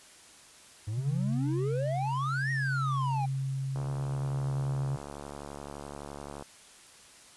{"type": "exponential two-way sweep", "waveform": "triangle", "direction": "up then down", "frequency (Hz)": [100.8, 1900, 783], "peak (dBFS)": -29, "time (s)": [0.87, 3.26], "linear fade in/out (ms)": 10, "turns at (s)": 2.51}
{"type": "tone with tremolo", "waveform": "sine", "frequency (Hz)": 134.6, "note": "C3", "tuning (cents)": 49, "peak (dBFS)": -28, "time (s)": [0.97, 4.97], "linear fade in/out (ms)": 20, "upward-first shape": "sine", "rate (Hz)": 0.61, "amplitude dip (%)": 25}
{"type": "click train", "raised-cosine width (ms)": 1, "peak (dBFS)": -27, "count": 192, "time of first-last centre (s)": [3.76, 6.424], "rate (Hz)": 71.7}
{"effects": ["white hiss -54 dBFS RMS until 7.36 s", "resampled to 24000 Hz"]}